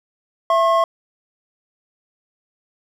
triangle tone pair together, 665.5 / 1079 Hz, E5 / C#6, +16 / -47 cents, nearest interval minor sixth, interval 837 cents, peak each -14 dBFS, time 0.5-0.84 s, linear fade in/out 2 ms, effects none

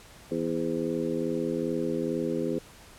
harmonic tone with a mistuned harmonic, 82.41 Hz, E2, in tune, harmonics 2 / 3 / 4 / 5 / 6, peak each -36 / -32 / -32 / -32 / -34 dBFS, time 0.31-2.59 s, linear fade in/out 5 ms, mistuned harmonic 6, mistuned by +66 cents, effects pink hiss -51 dBFS RMS until 2.98 s + low-pass 12000 Hz 12 dB/octave

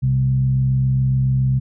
sine tone with frequency modulation, 130.5 Hz, C3, 4 cents flat, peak -14 dBFS, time 0.02-1.6 s, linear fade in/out 20 ms, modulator 67.2 Hz, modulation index 0.4, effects none

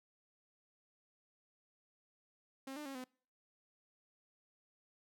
sawtooth tone with pitch steps, 268.3 / 298.9 / 272.2 / 254.6 Hz, C4 / D4 / C#4 / C4, +44 / +31 / -31 / -47 cents, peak -40 dBFS, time 2.67-3.042 s, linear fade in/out 5 ms, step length 93 ms, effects noise-tail reverb RT60 0.5 s tail -26 dB re dry

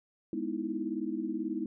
sine chord, E major seventh, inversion first, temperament equal, 207.7 / 246.9 / 311.1 / 329.6 Hz, G#3 / B3 / D#4 / E4, 0 / 0 / 0 / 0 cents, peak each -39 / -38 / -36 / -36 dBFS, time 0.33-1.66 s, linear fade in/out 2 ms, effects none

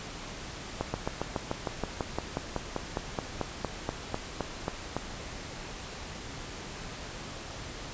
slowing click train, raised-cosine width 1 ms, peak -15 dBFS, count 22, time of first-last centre 0.81-4.966 s, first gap 130 ms, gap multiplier 1.04, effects pink hiss -41 dBFS RMS until 7.93 s + resampled to 16000 Hz

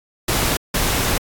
pink noise bursts at uneven times, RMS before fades -19 dBFS, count 2, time 0.28-0.57 / 0.74-1.18 s, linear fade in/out 5 ms, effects AAC 64 kbps

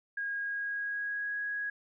sine tone with pitch glide, 1634 to 1659.7 Hz, G#6 to G#6, -29 to -2 cents, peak -32 dBFS, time 0.17-1.7 s, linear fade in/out 5 ms, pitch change +27 cents, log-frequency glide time 0.37-1.37 s, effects none

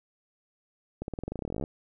accelerating click train, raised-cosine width 2 ms, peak -20 dBFS, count 21, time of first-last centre 1.02-1.639 s, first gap 61 ms, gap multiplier 0.92, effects none

